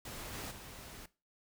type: noise with level steps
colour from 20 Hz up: pink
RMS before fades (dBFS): -45 / -43 / -50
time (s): 0.05-1.06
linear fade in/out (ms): 5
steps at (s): 0.32 / 0.5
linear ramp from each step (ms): 20
effects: noise-tail reverb RT60 0.3 s tail -19 dB re dry